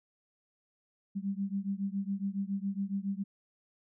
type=beating tone pair; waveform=sine; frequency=194.2 / 201.4 Hz; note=G3 / G3; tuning=-16 / +47 cents; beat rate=7.2 Hz; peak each=-34 / -35 dBFS; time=1.15-3.24 s; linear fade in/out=20 ms; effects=none